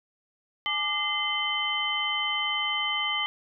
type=tone cluster; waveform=sine; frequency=837 / 1193 / 2067 / 3069 Hz; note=G#5 / D6 / C7 / G7; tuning=+13 / +27 / -22 / -37 cents; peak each=-36 / -33 / -30 / -28 dBFS; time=0.66-3.26 s; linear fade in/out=0 ms; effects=none